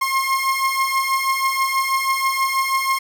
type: beating tone pair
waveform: 30% pulse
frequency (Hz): 1066 / 1072.2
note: C6 / C6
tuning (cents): +32 / +42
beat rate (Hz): 6.2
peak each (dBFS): -20 / -17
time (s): 0.01-2.99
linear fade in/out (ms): 10
effects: none

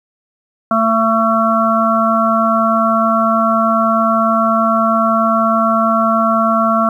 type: harmonic tone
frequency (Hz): 224.2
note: A3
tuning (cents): +33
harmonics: 1 / 3 / 5 / 6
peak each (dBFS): -16 / -16 / -16 / -16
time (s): 0.71-6.89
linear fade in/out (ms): 2
effects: 8-bit

